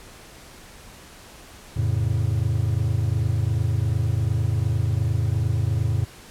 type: chord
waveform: triangle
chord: F augmented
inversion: none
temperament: equal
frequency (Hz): 87.31 / 110 / 138.59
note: F2 / A2 / C#3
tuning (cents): 0 / 0 / 0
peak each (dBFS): -23 / -20 / -25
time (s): 1.76-6.05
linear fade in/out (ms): 10
effects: pink hiss -45 dBFS RMS until 6.3 s + low-pass 12000 Hz 12 dB/octave